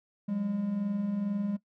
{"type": "tone pair together", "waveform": "triangle", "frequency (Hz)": [181.5, 203.7], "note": ["F#3", "G#3"], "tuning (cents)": [-33, -33], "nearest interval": "major second", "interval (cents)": 200, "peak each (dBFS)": [-35, -27], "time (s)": [0.28, 1.57], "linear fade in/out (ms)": 10, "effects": ["noise-tail reverb RT60 0.1 s tail -18 dB re dry"]}